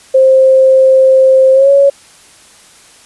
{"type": "tone with pitch glide", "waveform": "sine", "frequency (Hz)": [527, 557.4], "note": ["C5", "C#5"], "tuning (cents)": [12, 9], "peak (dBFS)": -3, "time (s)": [0.14, 1.9], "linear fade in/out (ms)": 10, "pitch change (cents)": 97, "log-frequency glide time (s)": [1.53, 1.7], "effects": ["white hiss -41 dBFS RMS until 3.05 s", "resampled to 24000 Hz"]}